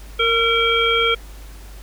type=harmonic tone with a mistuned harmonic; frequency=461.7 Hz; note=A#4; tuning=17 cents flat; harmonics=1 / 3 / 5 / 7; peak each=-20 / -20 / -20 / -20 dBFS; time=0.19-1.15 s; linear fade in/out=10 ms; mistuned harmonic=3; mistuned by=-24 cents; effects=added 50 Hz sine -35 dBFS peak until 1.82 s + pink hiss -45 dBFS RMS until 1.82 s